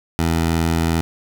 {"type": "tone", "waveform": "15% pulse", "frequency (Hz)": 82.41, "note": "E2", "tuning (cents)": 0, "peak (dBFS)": -10, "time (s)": [0.19, 1.01], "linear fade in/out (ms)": 0, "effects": []}